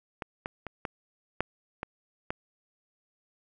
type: clicks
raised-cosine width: 0.5 ms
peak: -19 / -18 / -22 / -17 / -11 / -18 / -16 dBFS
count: 7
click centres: 0.222 / 0.459 / 0.667 / 0.852 / 1.406 / 1.831 / 2.305 s
effects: none